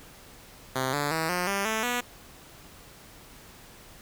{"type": "tone with pitch steps", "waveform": "5% pulse", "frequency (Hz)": [130.8, 145.13, 161.03, 178.68, 198.26, 220, 244.1], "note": ["C3", "D3", "E3", "F3", "G3", "A3", "B3"], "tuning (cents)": [0, -20, -40, 40, 20, 0, -20], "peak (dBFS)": -15, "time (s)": [0.75, 2.01], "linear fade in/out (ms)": 10, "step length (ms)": 180, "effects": ["pink hiss -50 dBFS RMS until 4.01 s"]}